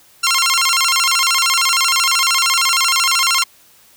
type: tone with vibrato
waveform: 10% pulse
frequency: 1207 Hz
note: D6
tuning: 47 cents sharp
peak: -4 dBFS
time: 0.23-3.44 s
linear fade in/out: 10 ms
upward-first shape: square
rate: 13 Hz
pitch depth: 220 cents each way
effects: white hiss -49 dBFS RMS until 3.96 s